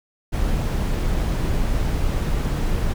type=noise; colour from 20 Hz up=brown; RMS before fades=-21 dBFS; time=0.32-2.94 s; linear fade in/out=20 ms; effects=none